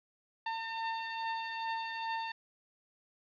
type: beating tone pair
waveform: sawtooth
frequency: 902 / 904.4 Hz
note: A5 / A5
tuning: +43 / +47 cents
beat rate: 2.4 Hz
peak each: -39 / -32 dBFS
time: 0.46-2.32 s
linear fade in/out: 5 ms
effects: resampled to 11025 Hz + 10-bit